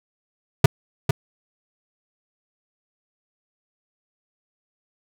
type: tone with echo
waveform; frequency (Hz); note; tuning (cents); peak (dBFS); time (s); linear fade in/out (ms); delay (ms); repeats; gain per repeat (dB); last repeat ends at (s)
square; 135.1; C#3; -44; -7; 0.64-0.66; 5; 450; 1; -8; 1.11
effects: none